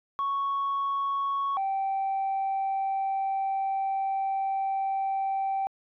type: tone pair in turn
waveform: sine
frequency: 1108.7 / 777.8 Hz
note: C#6 / G5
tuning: 0 / -14 cents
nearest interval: tritone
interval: 614 cents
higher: first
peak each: -24 dBFS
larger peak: neither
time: 0.19-1.57 / 1.57-5.67 s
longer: second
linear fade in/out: 0 ms
effects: tanh soft clip ceiling -23 dBFS